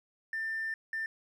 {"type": "tone bursts at uneven times", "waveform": "triangle", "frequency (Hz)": 1790, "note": "A6", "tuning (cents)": 29, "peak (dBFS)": -29, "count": 2, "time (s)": [[0.33, 0.74], [0.93, 1.06]], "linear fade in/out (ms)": 2, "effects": ["tanh soft clip ceiling -29 dBFS"]}